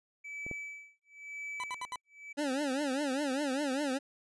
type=tone with tremolo; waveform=triangle; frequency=2301 Hz; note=D7; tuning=36 cents flat; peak=-36 dBFS; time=0.24-2.33 s; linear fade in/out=10 ms; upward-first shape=sine; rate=0.98 Hz; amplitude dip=100%
type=clicks; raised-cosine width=2 ms; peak=-32 / -27 dBFS; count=2; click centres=0.465 / 0.513 s
type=tone bursts; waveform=40% pulse; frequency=1000 Hz; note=B5; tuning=21 cents sharp; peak=-35 dBFS; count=4; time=1.6-1.958 s; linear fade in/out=0 ms; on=37 ms; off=70 ms
type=tone with vibrato; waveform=25% pulse; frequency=277.2 Hz; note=C#4; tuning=in tune; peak=-27 dBFS; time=2.37-3.99 s; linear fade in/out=20 ms; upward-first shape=triangle; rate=5 Hz; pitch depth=170 cents each way
effects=resampled to 24000 Hz